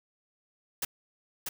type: noise with echo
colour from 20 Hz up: white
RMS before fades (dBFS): -31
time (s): 0.82-0.85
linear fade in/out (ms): 5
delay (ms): 640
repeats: 1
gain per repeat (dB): -4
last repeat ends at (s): 1.49
effects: none